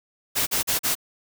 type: noise bursts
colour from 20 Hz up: white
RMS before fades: -23 dBFS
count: 4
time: 0.35-0.953 s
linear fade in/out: 20 ms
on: 120 ms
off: 41 ms
effects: none